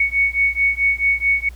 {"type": "beating tone pair", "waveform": "sine", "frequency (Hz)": [2221, 2225.6], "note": ["C#7", "C#7"], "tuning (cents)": [3, 6], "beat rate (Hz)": 4.6, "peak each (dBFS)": -18, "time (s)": [0, 1.49], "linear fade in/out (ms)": 5, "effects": ["added 60 Hz sine -34 dBFS peak until 1.55 s", "pink hiss -50 dBFS RMS until 1.55 s"]}